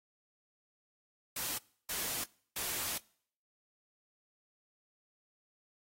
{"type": "noise bursts at uneven times", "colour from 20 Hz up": "white", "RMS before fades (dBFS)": -37, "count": 3, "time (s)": [[1.36, 1.58], [1.89, 2.24], [2.56, 2.98]], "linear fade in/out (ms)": 5, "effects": ["noise-tail reverb RT60 0.6 s tail -24 dB re dry", "AAC 48 kbps"]}